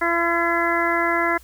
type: harmonic tone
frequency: 339.2 Hz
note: E4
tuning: 50 cents sharp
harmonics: 1 / 2 / 3 / 4 / 5 / 6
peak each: -25 / -25 / -25 / -25 / -25 / -25 dBFS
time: 0.01-1.38 s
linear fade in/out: 10 ms
effects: added 60 Hz sine -47 dBFS peak until 1.43 s + white hiss -52 dBFS RMS until 1.43 s